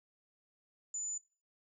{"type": "tone", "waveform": "sine", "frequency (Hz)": 7000, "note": "A8", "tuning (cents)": -10, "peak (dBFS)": -36, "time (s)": [0.94, 1.18], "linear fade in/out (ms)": 5, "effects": ["noise-tail reverb RT60 0.3 s tail -17 dB re dry"]}